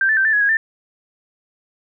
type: tone with pitch steps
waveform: sine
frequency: 1573 / 1756 / 1561 / 1767 / 1677 / 1646 / 1784 Hz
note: G6 / A6 / G6 / A6 / G#6 / G#6 / A6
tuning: +6 / -4 / -8 / +7 / +16 / -16 / +23 cents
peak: -13 dBFS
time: 0.01-0.57 s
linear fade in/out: 2 ms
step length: 80 ms
effects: none